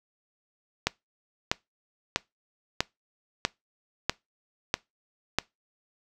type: click train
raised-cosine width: 0.2 ms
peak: -5 dBFS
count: 8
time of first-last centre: 0.87-5.386 s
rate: 1.55 Hz
effects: noise-tail reverb RT60 0.2 s tail -23 dB re dry